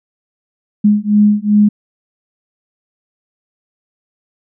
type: beating tone pair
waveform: sine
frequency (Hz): 207.1 / 209.7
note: G#3 / G#3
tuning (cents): -5 / +17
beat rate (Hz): 2.6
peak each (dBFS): -11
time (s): 0.84-1.69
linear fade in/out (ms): 10
effects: none